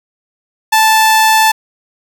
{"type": "tone", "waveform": "sawtooth", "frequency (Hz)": 878, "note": "A5", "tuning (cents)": -4, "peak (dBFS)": -3, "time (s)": [0.72, 1.52], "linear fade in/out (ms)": 10, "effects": []}